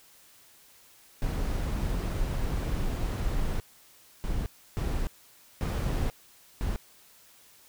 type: noise bursts at uneven times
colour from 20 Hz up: brown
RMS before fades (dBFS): -29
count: 5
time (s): 1.22-3.6 / 4.24-4.46 / 4.77-5.07 / 5.61-6.1 / 6.61-6.76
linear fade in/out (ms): 0
effects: white hiss -57 dBFS RMS until 7.68 s